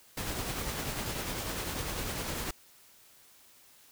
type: noise with tremolo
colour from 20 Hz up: pink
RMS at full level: -34 dBFS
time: 0.17-2.51 s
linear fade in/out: 5 ms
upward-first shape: triangle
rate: 10 Hz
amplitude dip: 40%
effects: white hiss -59 dBFS RMS until 3.91 s

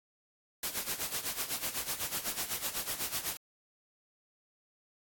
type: noise with tremolo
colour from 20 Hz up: white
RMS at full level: -33 dBFS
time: 0.63-3.37 s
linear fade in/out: 2 ms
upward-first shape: sine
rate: 8 Hz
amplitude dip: 75%
effects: AAC 64 kbps

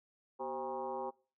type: tone with frequency modulation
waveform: sine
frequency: 665 Hz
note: E5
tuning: 15 cents sharp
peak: -36 dBFS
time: 0.39-1.11 s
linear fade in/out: 20 ms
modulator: 141 Hz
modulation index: 2.5
effects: noise-tail reverb RT60 0.4 s tail -24 dB re dry + high-pass 200 Hz 12 dB/octave

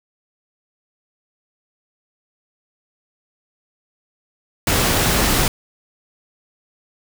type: noise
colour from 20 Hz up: pink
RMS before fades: -17 dBFS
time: 4.67-5.48 s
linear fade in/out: 2 ms
effects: none

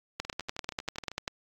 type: two click trains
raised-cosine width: 0.2 ms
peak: -24 / -14 dBFS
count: 12 / 12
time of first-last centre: 0.25-1.116 / 0.2-1.278 s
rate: 12.7 / 10.2 Hz
effects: AAC 64 kbps

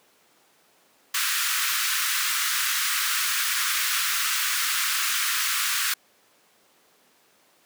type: high-pass noise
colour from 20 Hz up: pink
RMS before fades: -25 dBFS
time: 1.14-5.94 s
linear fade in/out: 5 ms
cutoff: 1200 Hz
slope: 48 dB/octave
effects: pink hiss -60 dBFS RMS until 7.65 s + high-pass 300 Hz 12 dB/octave

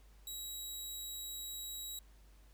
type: tone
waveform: 15% pulse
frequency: 3865 Hz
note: B7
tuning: 38 cents flat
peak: -35 dBFS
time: 0.27-1.99 s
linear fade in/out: 2 ms
effects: added 50 Hz sine -58 dBFS peak until 2.53 s + pink hiss -69 dBFS RMS until 2.53 s

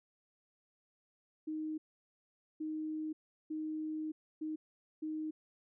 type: tone bursts at uneven times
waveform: sine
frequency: 311.1 Hz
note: D#4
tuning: in tune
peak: -36 dBFS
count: 5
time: 1.47-1.78 / 2.6-3.13 / 3.5-4.12 / 4.41-4.56 / 5.02-5.31 s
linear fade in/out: 10 ms
effects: none

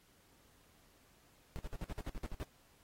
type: noise bursts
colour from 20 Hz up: brown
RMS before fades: -40 dBFS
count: 11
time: 1.56-2.43 s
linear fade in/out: 0 ms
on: 30 ms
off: 54 ms
effects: pink hiss -68 dBFS RMS until 2.83 s + AAC 48 kbps

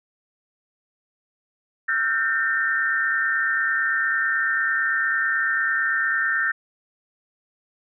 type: tone cluster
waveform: sine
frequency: 1336 / 1416 / 1565 / 1814 Hz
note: E6 / F6 / G6 / A#6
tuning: +23 / +23 / -3 / -48 cents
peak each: -31 / -30 / -24 / -22 dBFS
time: 1.88-6.52 s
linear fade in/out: 10 ms
effects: none

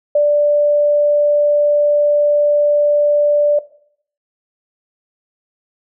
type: tone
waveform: sine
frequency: 587.3 Hz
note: D5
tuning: in tune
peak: -9 dBFS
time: 0.15-3.59 s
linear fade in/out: 5 ms
effects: noise-tail reverb RT60 0.6 s tail -17 dB re dry

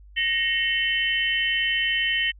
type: tone cluster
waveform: sine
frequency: 1864 / 2179 / 2708 / 3050 Hz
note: A#6 / C#7 / E7 / G7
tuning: -1 / -30 / +46 / -48 cents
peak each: -24 / -30 / -30 / -25 dBFS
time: 0.16-2.32 s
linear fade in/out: 20 ms
effects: added 50 Hz sine -45 dBFS peak until 2.39 s

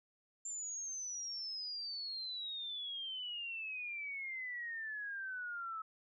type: exponential sweep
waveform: sine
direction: down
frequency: 7310 to 1294 Hz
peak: -40 dBFS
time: 0.45-5.82 s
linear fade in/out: 5 ms
effects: none

